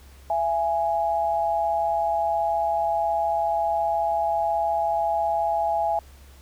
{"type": "tone pair together", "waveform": "sine", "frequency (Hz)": [671.4, 830], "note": ["E5", "G#5"], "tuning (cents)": [32, -1], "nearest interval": "major third", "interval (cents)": 367, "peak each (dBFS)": [-24, -23], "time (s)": [0.3, 5.99], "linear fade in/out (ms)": 2, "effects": ["added 68 Hz sine -46 dBFS peak until 6.41 s", "pink hiss -54 dBFS RMS until 6.41 s"]}